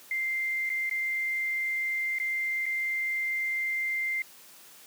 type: tone with dropouts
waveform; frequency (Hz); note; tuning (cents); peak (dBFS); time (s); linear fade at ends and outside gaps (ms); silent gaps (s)
sine; 2092; C7; -1; -27; 0.11-4.22; 2; 0.693-0.7 / 0.896-0.911 / 2.186-2.199 / 2.657-2.663
effects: white hiss -52 dBFS RMS until 4.86 s + high-pass 150 Hz 12 dB/octave